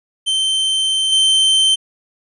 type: tone with level steps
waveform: 45% pulse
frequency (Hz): 3108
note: G7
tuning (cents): -16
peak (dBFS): -14 / -10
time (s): 0.26-1.76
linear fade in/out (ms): 20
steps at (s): 1.12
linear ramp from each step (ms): 5
effects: resampled to 24000 Hz